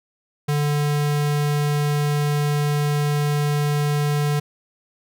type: tone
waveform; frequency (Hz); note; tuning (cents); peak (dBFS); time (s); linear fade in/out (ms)
square; 146.83; D3; 0; -19; 0.48-4.4; 10
effects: none